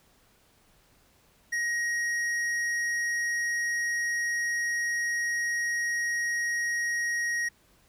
sine tone with hard clipping, 1885 Hz, A#6, 19 cents sharp, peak -28 dBFS, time 1.52-7.49 s, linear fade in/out 10 ms, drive 9 dB, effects pink hiss -63 dBFS RMS until 7.88 s

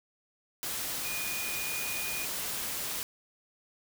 sine tone in noise, 2454 Hz, D#7, 25 cents flat, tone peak -37 dBFS, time 1.05-2.25 s, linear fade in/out 0 ms, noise white, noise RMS -35 dBFS, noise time 0.63-3.03 s, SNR -5 dB, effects none

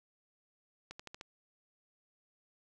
accelerating click train, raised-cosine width 0.2 ms, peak -28 dBFS, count 5, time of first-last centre 0.91-1.211 s, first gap 85 ms, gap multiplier 0.92, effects none

